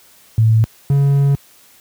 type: tone pair in turn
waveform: sine / triangle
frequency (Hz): 111.2 / 140.1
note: A2 / C#3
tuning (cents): +19 / +19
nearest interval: major third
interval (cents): 400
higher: second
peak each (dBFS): -8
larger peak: neither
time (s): 0.38-0.64 / 0.9-1.35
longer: second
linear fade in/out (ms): 0
effects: white hiss -48 dBFS RMS until 1.8 s + high-pass 60 Hz 12 dB/octave